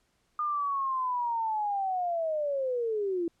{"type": "linear sweep", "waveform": "sine", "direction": "down", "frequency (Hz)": [1220, 329.6], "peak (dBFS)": -27, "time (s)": [0.39, 3.28], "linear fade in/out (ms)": 2, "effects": ["pink hiss -72 dBFS RMS until 3.4 s", "low-pass 10000 Hz 12 dB/octave"]}